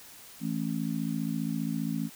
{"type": "harmonic tone", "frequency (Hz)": 55, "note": "A1", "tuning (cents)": 0, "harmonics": [3, 4, 5], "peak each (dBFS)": [-33, -32, -34], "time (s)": [0.4, 2.1], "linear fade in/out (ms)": 50, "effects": ["white hiss -50 dBFS RMS until 2.15 s"]}